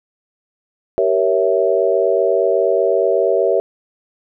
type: chord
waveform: sine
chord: G diminished seventh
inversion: none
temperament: equal with one note detuned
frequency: 386.2 / 466.2 / 554.4 / 659.3 Hz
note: G4 / Bb4 / Db5 / Fb5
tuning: -26 / 0 / 0 / 0 cents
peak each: -18 dBFS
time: 0.98-3.6 s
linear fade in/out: 0 ms
effects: none